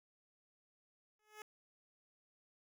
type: tone with exponential growth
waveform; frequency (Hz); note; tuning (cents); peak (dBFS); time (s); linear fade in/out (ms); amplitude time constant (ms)
10% pulse; 425.5; G#4; +42; -38; 1.19-1.42; 2; 50
effects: none